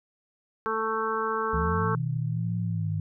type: harmonic tone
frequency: 221.3 Hz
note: A3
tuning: 10 cents sharp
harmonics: 1 / 2 / 4 / 5 / 6 / 7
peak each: -39 / -30 / -35 / -30 / -32 / -36 dBFS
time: 0.66-1.95 s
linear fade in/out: 0 ms
type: exponential two-way sweep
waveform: sine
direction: up then down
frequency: 65.6 to 126.9 to 100.3 Hz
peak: -28 dBFS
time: 1.53-3 s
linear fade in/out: 5 ms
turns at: 1.99 s
type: tone with vibrato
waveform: sine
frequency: 163.5 Hz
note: E3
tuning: 14 cents flat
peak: -29 dBFS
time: 1.54-3 s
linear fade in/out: 2 ms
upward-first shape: sine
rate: 1.2 Hz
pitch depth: 100 cents each way
effects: none